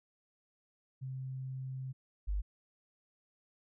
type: tone pair in turn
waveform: sine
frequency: 131.3 / 50 Hz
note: C3 / G1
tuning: +6 / +35 cents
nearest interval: octave + perfect fourth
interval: 1671 cents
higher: first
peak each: -38 / -31 dBFS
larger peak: second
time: 1.01-1.93 / 2.27-2.42 s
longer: first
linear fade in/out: 20 ms
effects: none